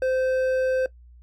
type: tone with hard clipping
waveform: triangle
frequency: 518 Hz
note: C5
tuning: 17 cents flat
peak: -22 dBFS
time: 0.02-0.86 s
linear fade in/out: 2 ms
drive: 10 dB
effects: noise-tail reverb RT60 0.1 s tail -18 dB re dry + added 60 Hz sine -46 dBFS peak until 1.22 s